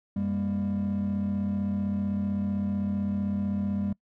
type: tone cluster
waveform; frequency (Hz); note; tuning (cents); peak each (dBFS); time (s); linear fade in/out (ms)
triangle; 91.7 / 199.8 / 235.5; F#2 / G3 / A#3; -15 / +33 / +18; -32 / -24 / -33; 0.16-3.93; 5
effects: noise-tail reverb RT60 0.1 s tail -25 dB re dry + tanh soft clip ceiling -19 dBFS